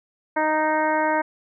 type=harmonic tone; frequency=310 Hz; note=D#4; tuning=6 cents flat; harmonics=1 / 2 / 3 / 4 / 5 / 6 / 7; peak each=-27 / -24 / -22 / -34 / -28 / -31 / -34 dBFS; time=0.36-1.22 s; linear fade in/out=10 ms; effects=none